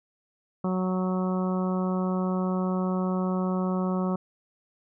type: harmonic tone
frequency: 185 Hz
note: F#3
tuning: in tune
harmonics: 1 / 2 / 3 / 4 / 5 / 6 / 7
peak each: -25 / -33 / -35 / -39 / -40 / -38 / -40 dBFS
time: 0.64-4.16 s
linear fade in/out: 5 ms
effects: none